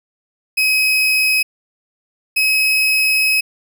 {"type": "tone pair in turn", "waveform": "35% pulse", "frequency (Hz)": [2539, 2553], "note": ["D#7", "D#7"], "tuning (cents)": [34, 44], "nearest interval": "unison", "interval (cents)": 10, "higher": "second", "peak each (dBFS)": -11, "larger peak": "neither", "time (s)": [[0.57, 1.43], [2.36, 3.41]], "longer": "second", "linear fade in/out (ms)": 10, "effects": []}